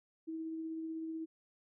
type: tone with tremolo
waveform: sine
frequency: 322.3 Hz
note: E4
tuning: 39 cents flat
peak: -37 dBFS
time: 0.27-1.26 s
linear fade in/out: 20 ms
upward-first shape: triangle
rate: 16 Hz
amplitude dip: 25%
effects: none